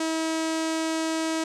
sawtooth tone with low-pass filter, 321.5 Hz, E4, 43 cents flat, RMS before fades -27 dBFS, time 0-1.44 s, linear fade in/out 5 ms, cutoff 7800 Hz, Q 1.7, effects none

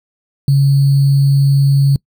sine tone with sample-and-hold, 138.9 Hz, C#3, 4 cents sharp, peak -7 dBFS, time 0.48-1.96 s, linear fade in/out 2 ms, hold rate 4410 Hz, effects noise-tail reverb RT60 0.1 s tail -25 dB re dry

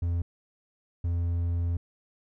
triangle tone pair in turn, 85.8 / 85.8 Hz, F2 / F2, -30 / -30 cents, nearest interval unison, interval 0 cents, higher neither, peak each -23 dBFS, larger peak neither, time 0.02-0.22 / 1.04-1.77 s, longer second, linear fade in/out 5 ms, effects none

